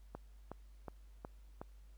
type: click train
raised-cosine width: 1 ms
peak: -30 dBFS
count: 5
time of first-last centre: 0.15-1.615 s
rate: 2.73 Hz
effects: added 50 Hz sine -55 dBFS peak until 1.97 s + pink hiss -74 dBFS RMS until 1.97 s